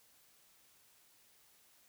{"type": "silence", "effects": ["white hiss -67 dBFS RMS until 1.88 s"]}